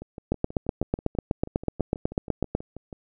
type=two click trains; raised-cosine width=2 ms; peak=-9 / -24 dBFS; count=19 / 19; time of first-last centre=0.32-2.55 / 0.02-2.928 s; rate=8.07 / 6.19 Hz; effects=none